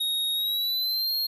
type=tone with pitch glide; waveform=square; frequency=3755 to 4239 Hz; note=A#7 to C8; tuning=+12 to +22 cents; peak=-25 dBFS; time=0-1.27 s; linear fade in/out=10 ms; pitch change=+210 cents; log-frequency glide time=0.34-1.15 s; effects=none